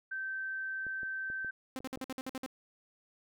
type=tone; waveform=sine; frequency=1551 Hz; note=G6; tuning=19 cents flat; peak=-35 dBFS; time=0.11-1.51 s; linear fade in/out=10 ms
type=clicks; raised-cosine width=2 ms; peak=-37 dBFS; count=6; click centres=0.867 / 1.032 / 1.301 / 1.447 / 1.805 / 1.974 s
type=tone bursts; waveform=sawtooth; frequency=261.6 Hz; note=C4; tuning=in tune; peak=-33 dBFS; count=9; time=1.76-2.462 s; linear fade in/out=0 ms; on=30 ms; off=54 ms
effects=none